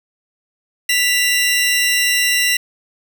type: tone pair together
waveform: sawtooth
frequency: 1975.5 / 2776 Hz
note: B6 / F7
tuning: 0 / -11 cents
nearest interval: tritone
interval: 589 cents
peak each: -13 dBFS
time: 0.89-2.57 s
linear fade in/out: 5 ms
effects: none